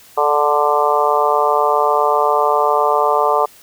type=harmonic tone with a mistuned harmonic; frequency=147.6 Hz; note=D3; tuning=9 cents sharp; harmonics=3 / 4 / 5 / 6 / 7 / 8; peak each=-19 / -19 / -19 / -19 / -19 / -19 dBFS; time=0.17-3.46 s; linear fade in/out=10 ms; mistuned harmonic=3; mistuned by=-17 cents; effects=white hiss -45 dBFS RMS until 3.62 s